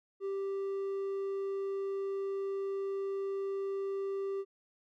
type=tone with hard clipping; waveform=sine; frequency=392 Hz; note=G4; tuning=in tune; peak=-34 dBFS; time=0.2-4.45 s; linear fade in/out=50 ms; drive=3 dB; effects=none